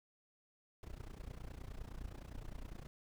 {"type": "noise with amplitude modulation", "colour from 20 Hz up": "brown", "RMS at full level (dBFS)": -44, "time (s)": [0.83, 2.87], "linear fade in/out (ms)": 0, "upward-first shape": "sine", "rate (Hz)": 29.7, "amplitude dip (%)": 90, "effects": []}